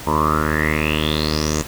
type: tone with low-pass filter sweep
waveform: 10% pulse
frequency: 76.8 Hz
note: D#2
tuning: 22 cents flat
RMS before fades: -19 dBFS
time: 0.06-1.63 s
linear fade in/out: 20 ms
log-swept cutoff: 900 to 7100 Hz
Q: 8.7
effects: pink hiss -34 dBFS RMS until 1.67 s